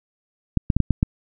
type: clicks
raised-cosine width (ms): 5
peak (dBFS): -4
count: 6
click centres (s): 0.573 / 0.702 / 0.766 / 0.803 / 0.907 / 1.029
effects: none